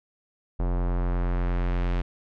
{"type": "tone with low-pass filter sweep", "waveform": "square", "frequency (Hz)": 44.24, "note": "F1", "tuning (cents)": 23, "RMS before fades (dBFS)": -25, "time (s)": [0.59, 2.02], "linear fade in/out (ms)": 10, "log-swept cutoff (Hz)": [880, 2900], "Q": 0.99, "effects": []}